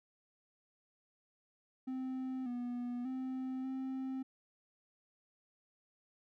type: tone with pitch steps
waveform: triangle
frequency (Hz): 259.6 / 243.7 / 259.7 / 263.2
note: C4 / B3 / C4 / C4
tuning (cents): -13 / -23 / -13 / +10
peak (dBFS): -35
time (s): 1.87-4.23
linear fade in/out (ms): 10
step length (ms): 590
effects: none